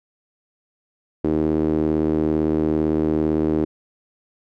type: tone with band-pass filter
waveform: sawtooth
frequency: 77.78 Hz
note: D#2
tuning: in tune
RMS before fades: -20 dBFS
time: 1.24-3.65 s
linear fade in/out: 5 ms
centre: 340 Hz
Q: 3.4
effects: none